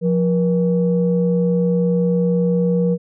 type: tone pair together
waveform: sine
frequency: 176.1 / 478.1 Hz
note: F3 / A#4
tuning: +15 / +44 cents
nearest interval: octave + perfect fourth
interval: 1729 cents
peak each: -15 / -18 dBFS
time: 0.01-2.98 s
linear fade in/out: 50 ms
effects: tanh soft clip ceiling -6 dBFS